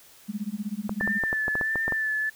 sine tone with tremolo, 207.7 Hz, G#3, in tune, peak -25 dBFS, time 0.28-1.19 s, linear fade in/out 20 ms, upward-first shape sine, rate 16 Hz, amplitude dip 100%
clicks, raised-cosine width 1 ms, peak -16 dBFS, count 11, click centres 0.894 / 1.01 / 1.076 / 1.237 / 1.329 / 1.481 / 1.554 / 1.612 / 1.757 / 1.88 / 1.923 s
sine tone with vibrato, 1760 Hz, A6, in tune, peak -24 dBFS, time 1-2.3 s, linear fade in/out 10 ms, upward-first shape sine, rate 1.5 Hz, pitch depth 33 cents each way
effects white hiss -53 dBFS RMS until 2.35 s

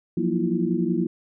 sine tone cluster, 173.1 / 183.9 / 235.8 / 321.2 / 346.8 Hz, F3 / F#3 / A#3 / E4 / F4, -15 / -10 / +20 / -45 / -12 cents, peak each -27 dBFS, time 0.17-1.07 s, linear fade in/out 5 ms, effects none

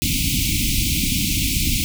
pink band-stop noise, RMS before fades -20 dBFS, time 0.02-1.84 s, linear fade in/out 0 ms, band 320 to 2200 Hz, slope 96 dB/octave, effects none

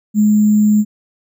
sine tone with sample-and-hold, 210.8 Hz, G#3, 26 cents sharp, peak -8 dBFS, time 0.14-0.85 s, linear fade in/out 50 ms, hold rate 7350 Hz, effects none

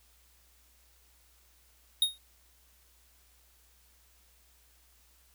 square tone with exponential decay, 3729 Hz, A#7, in tune, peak -20 dBFS, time 2.02-2.18 s, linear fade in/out 2 ms, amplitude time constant 33 ms, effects added 60 Hz sine -65 dBFS peak until 5.34 s + white hiss -65 dBFS RMS until 5.34 s

